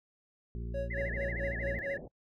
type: harmonic tone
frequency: 57.8 Hz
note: A#1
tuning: 14 cents flat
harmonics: 1 / 2 / 3 / 4 / 6 / 7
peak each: -37 / -43 / -47 / -49 / -53 / -54 dBFS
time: 0.55-1.79 s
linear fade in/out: 0 ms
type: tone with tremolo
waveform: triangle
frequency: 554.4 Hz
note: C#5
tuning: in tune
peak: -30 dBFS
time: 0.74-1.97 s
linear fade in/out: 5 ms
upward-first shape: sine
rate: 4.5 Hz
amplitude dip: 100%
type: tone with vibrato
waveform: sine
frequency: 1864.7 Hz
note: A#6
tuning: in tune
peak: -37 dBFS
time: 0.9-1.98 s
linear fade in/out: 10 ms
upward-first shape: sine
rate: 13 Hz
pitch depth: 190 cents each way
type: low-pass noise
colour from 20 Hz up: white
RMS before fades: -46 dBFS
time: 0.97-2.08 s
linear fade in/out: 5 ms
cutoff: 670 Hz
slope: 48 dB/octave
effects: noise-tail reverb RT60 0.1 s tail -24 dB re dry